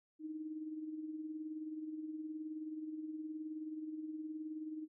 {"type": "tone with tremolo", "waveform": "sine", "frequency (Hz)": 311.1, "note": "D#4", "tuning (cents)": 0, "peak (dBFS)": -39, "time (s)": [0.19, 4.88], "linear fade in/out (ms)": 50, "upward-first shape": "sine", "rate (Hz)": 19, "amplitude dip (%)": 50, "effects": []}